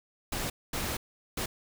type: noise bursts at uneven times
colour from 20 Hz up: pink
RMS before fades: -33 dBFS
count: 3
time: 0.32-0.5 / 0.73-0.97 / 1.37-1.46 s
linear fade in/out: 5 ms
effects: none